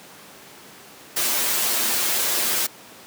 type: noise with comb filter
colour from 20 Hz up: white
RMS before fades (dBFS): -22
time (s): 1.16-2.67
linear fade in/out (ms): 10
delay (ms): 8.4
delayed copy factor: +0.8
effects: pink hiss -44 dBFS RMS until 3.06 s + high-pass 200 Hz 12 dB/octave